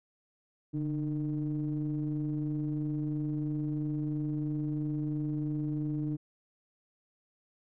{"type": "ring-modulated tone", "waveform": "triangle", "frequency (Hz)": 78.5, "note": "D#2", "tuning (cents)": 16, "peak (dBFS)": -25, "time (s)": [0.73, 6.17], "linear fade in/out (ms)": 20, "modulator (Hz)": 224, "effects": []}